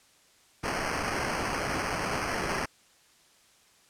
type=noise with sample-and-hold; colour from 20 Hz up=white; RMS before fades=-31 dBFS; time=0.63-2.66 s; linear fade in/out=10 ms; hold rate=3675 Hz; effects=white hiss -61 dBFS RMS until 3.89 s + low-pass 9000 Hz 12 dB/octave